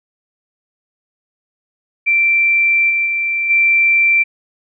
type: tone with level steps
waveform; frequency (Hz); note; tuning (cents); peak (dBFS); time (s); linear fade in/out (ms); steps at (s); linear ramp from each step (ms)
sine; 2349; D7; 0; -10 / -13 / -15 / -9; 2.06-4.24; 20; 2.89 / 3.05 / 3.49; 20
effects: none